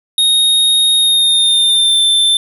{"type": "tone with pitch glide", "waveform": "square", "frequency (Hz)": [3729, 3552], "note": ["A#7", "A7"], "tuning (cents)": [0, 16], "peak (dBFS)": -9, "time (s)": [0.18, 2.37], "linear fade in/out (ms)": 2, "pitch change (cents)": -84, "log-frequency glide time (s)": [0.97, 2.02], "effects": []}